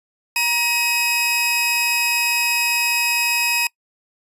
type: tone pair together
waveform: sawtooth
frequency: 948.8 / 2533 Hz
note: A#5 / D#7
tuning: +30 / +30 cents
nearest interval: octave + perfect fourth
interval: 1700 cents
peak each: -21 / -14 dBFS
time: 0.36-3.67 s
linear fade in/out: 2 ms
effects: noise-tail reverb RT60 0.1 s tail -24 dB re dry + resampled to 32000 Hz